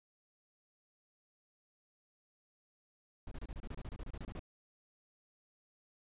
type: noise bursts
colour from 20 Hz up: brown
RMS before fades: -43 dBFS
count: 16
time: 3.27-4.394 s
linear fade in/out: 2 ms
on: 44 ms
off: 28 ms
effects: resampled to 8000 Hz